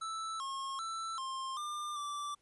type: tone with pitch steps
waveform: square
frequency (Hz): 1318 / 1081 / 1329 / 1060 / 1198 / 1167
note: E6 / C#6 / E6 / C6 / D6 / D6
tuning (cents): -1 / -44 / +14 / +22 / +34 / -11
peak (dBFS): -38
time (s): 0.01-2.35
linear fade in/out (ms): 10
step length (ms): 390
effects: pink hiss -74 dBFS RMS until 2.41 s + resampled to 24000 Hz